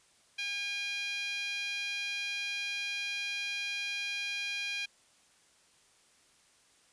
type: tone with high-pass filter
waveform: 10% pulse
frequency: 810 Hz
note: G#5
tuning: 43 cents flat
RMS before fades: -36 dBFS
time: 0.38-4.86 s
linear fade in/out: 10 ms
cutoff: 2300 Hz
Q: 2.9
effects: white hiss -65 dBFS RMS until 6.92 s + resampled to 22050 Hz